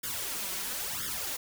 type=noise with flanger; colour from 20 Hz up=white; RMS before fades=-35 dBFS; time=0.03-1.37 s; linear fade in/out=10 ms; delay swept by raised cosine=0.58 to 5.38 ms; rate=0.99 Hz; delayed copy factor=+0.9; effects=none